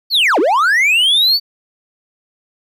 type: linear two-way sweep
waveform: triangle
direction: down then up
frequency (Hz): 4600 to 277.2 to 4600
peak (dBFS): -8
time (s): 0.1-1.4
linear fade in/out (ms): 50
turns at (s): 0.39
effects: none